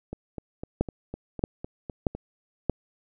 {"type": "two click trains", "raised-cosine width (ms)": 2, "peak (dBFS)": [-21, -9], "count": [9, 4], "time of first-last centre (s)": [[0.13, 2.15], [0.81, 2.697]], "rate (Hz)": [3.96, 1.59], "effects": []}